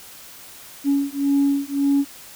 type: beating tone pair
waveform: sine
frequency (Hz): 279.4 / 281.2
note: C#4 / C#4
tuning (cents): +14 / +25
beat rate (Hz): 1.8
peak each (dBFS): -19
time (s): 0.84-2.05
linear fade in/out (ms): 50
effects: tanh soft clip ceiling -11 dBFS + white hiss -42 dBFS RMS until 2.35 s